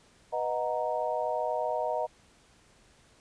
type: chord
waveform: sine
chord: B major seventh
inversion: none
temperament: equal with one note detuned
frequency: 493.9 / 622.3 / 734.9 / 932.3 Hz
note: B4 / D#5 / F#5 / A#5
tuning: 0 / 0 / -12 / 0 cents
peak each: -35 / -31 / -34 / -34 dBFS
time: 0.32-2.07 s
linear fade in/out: 20 ms
effects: pink hiss -61 dBFS RMS until 3.2 s + resampled to 22050 Hz